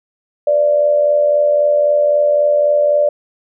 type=tone with amplitude modulation; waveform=sine; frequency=587.3 Hz; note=D5; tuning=in tune; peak=-7 dBFS; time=0.47-3.09 s; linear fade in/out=5 ms; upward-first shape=sine; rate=83.8 Hz; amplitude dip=55%; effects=none